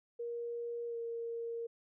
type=tone with pitch glide; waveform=sine; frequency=471.8 to 464.2 Hz; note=A#4 to A#4; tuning=+21 to -7 cents; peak=-37 dBFS; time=0.19-1.67 s; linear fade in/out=10 ms; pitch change=-28 cents; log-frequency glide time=0.87-0.97 s; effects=none